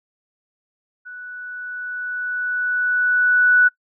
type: tone with level ramp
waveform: sine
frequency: 1480 Hz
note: F#6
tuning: in tune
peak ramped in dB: -33 to -9 dBFS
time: 1.05-3.69 s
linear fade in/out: 20 ms
effects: noise-tail reverb RT60 0.1 s tail -23 dB re dry